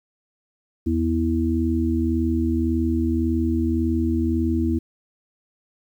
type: harmonic tone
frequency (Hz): 81.8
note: E2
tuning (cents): -13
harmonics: 1 / 3 / 4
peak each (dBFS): -23 / -23 / -23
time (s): 0.86-4.79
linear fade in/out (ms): 10
effects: 9-bit